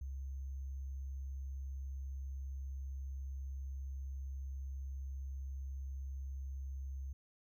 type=tone with sample-and-hold; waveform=sine; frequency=67.4 Hz; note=C#2; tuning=48 cents flat; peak=-40 dBFS; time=0.01-7.13 s; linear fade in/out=5 ms; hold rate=6300 Hz; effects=none